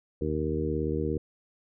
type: harmonic tone with a mistuned harmonic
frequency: 77.3 Hz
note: D#2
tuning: 11 cents flat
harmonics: 1 / 2 / 3 / 4 / 5 / 6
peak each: -33 / -34 / -36 / -33 / -33 / -33 dBFS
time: 0.21-1.18 s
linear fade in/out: 5 ms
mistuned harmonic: 1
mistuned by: +28 cents
effects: none